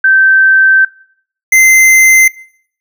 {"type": "tone pair in turn", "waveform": ["sine", "square"], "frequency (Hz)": [1552, 2072], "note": ["G6", "C7"], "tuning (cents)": [-18, -17], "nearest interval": "perfect fourth", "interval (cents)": 501, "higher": "second", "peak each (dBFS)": -4, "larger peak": "neither", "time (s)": [[0.04, 0.85], [1.52, 2.28]], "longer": "first", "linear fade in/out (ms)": 5, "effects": ["noise-tail reverb RT60 0.6 s tail -21 dB re dry"]}